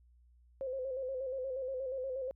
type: tone with vibrato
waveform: sine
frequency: 523.3 Hz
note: C5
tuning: in tune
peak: -35 dBFS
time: 0.61-2.31 s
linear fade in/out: 0 ms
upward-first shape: square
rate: 8.4 Hz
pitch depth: 50 cents each way
effects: added 60 Hz sine -61 dBFS peak until 2.35 s